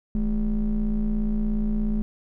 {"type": "ring-modulated tone", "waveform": "triangle", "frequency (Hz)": 92.5, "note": "F#2", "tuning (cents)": 0, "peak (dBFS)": -16, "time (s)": [0.15, 2.02], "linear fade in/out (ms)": 0, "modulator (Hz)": 121, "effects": []}